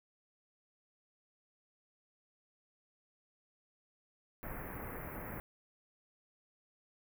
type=band-stop noise; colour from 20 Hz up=pink; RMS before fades=-44 dBFS; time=4.43-5.4 s; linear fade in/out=0 ms; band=2200 to 12000 Hz; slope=48 dB/octave; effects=none